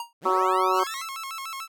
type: tone with exponential decay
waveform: square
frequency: 939 Hz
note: A#5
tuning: 12 cents sharp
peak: -28 dBFS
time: 0-0.13 s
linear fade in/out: 2 ms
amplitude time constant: 27 ms
type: linear sweep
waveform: 15% pulse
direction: up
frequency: 113 to 2134 Hz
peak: -29 dBFS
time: 0.21-1.06 s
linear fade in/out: 50 ms
type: harmonic tone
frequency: 186.6 Hz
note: F#3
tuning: 15 cents sharp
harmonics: 2 / 3 / 4 / 5 / 6 / 7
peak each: -26 / -31 / -31 / -26 / -25 / -26 dBFS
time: 0.25-0.84 s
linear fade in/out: 10 ms
type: tone with vibrato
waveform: sawtooth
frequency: 1195 Hz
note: D6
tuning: 30 cents sharp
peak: -29 dBFS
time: 0.72-1.68 s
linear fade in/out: 50 ms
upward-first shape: square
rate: 6.8 Hz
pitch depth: 170 cents each way
effects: none